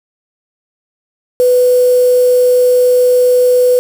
sine tone with quantisation, 497.2 Hz, B4, 12 cents sharp, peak -6 dBFS, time 1.4-3.79 s, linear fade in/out 0 ms, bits 4, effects none

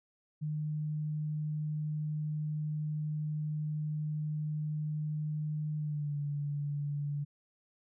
sine tone with pitch glide, 152.1 to 144.81 Hz, D#3 to D3, -39 to -24 cents, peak -32 dBFS, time 0.41-7.25 s, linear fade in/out 20 ms, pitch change -85 cents, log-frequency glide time 5.77-6.17 s, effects none

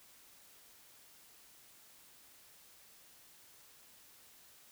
silence, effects white hiss -61 dBFS RMS until 4.71 s

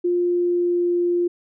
sine tone with pitch glide, 352.2 to 349.8 Hz, F4 to F4, +15 to +3 cents, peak -17 dBFS, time 0.04-1.28 s, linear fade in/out 10 ms, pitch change -12 cents, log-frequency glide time 0.16-0.91 s, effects none

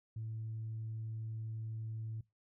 sine tone, 111 Hz, A2, 16 cents sharp, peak -38 dBFS, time 0.16-2.21 s, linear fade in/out 5 ms, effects noise-tail reverb RT60 0.2 s tail -21 dB re dry + tanh soft clip ceiling -35 dBFS

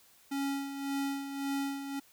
square tone with tremolo, 277.2 Hz, C#4, in tune, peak -31 dBFS, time 0.31-2 s, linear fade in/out 10 ms, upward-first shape sine, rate 1.8 Hz, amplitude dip 60%, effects white hiss -62 dBFS RMS until 2.12 s

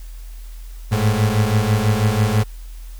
35% pulse beating tone pair, 103.83 / 109.93 Hz, G#2 / A2, 0 / -1 cents, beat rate 6.1 Hz, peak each -16 / -16 dBFS, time 0.91-2.44 s, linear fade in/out 20 ms, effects added 41 Hz sine -31 dBFS peak until 2.99 s + white hiss -49 dBFS RMS until 2.99 s

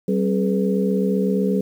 sine tone cluster, 192.6 / 268 / 423.3 / 491.4 Hz, G3 / C4 / G#4 / B4, -30 / +42 / +33 / -9 cents, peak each -19 / -27 / -23 / -26 dBFS, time 0.08-1.61 s, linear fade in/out 5 ms, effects 8-bit

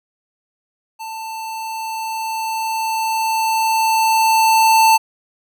square tone with level ramp, 889 Hz, A5, 18 cents sharp, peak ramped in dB -28 to -9 dBFS, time 0.99-4.98 s, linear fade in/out 20 ms, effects none

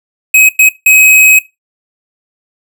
square tone bursts at uneven times, 2540 Hz, D#7, 35 cents sharp, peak -3 dBFS, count 3, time 0.34-0.49 / 0.59-0.69 / 0.86-1.39 s, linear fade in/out 5 ms, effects noise-tail reverb RT60 0.2 s tail -17 dB re dry

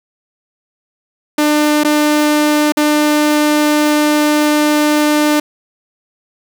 sawtooth tone with dropouts, 299.4 Hz, D4, 33 cents sharp, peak -6 dBFS, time 1.38-5.4 s, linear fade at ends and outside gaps 5 ms, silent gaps 1.836-1.846 / 2.722-2.77 s, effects none

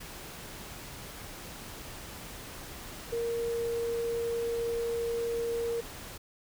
sine tone in noise, 466.2 Hz, A#4, in tune, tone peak -29 dBFS, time 3.12-5.81 s, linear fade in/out 10 ms, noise pink, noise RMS -44 dBFS, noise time 0-6.18 s, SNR +12 dB, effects none

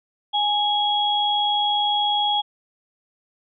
sine tone pair together, 830.6 / 3319 Hz, G#5 / G#7, 0 / -2 cents, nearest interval 2 octaves, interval 2398 cents, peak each -21 dBFS, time 0.33-2.42 s, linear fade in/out 20 ms, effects none

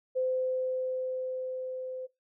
sine tone with level ramp, 514 Hz, C5, 31 cents flat, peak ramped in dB -26 to -36 dBFS, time 0.15-2.07 s, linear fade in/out 20 ms, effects noise-tail reverb RT60 0.2 s tail -18 dB re dry

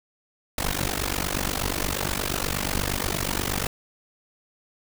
pink noise with amplitude modulation, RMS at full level -23 dBFS, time 0.58-3.67 s, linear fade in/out 2 ms, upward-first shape sine, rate 48.4 Hz, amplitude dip 95%, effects none

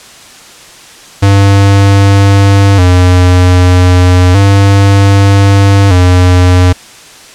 square tone with vibrato, 94.6 Hz, F#2, 39 cents sharp, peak -3 dBFS, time 1.22-6.73 s, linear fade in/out 10 ms, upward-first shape square, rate 0.32 Hz, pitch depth 81 cents each way, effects white hiss -33 dBFS RMS until 7.34 s + low-pass 8000 Hz 12 dB/octave

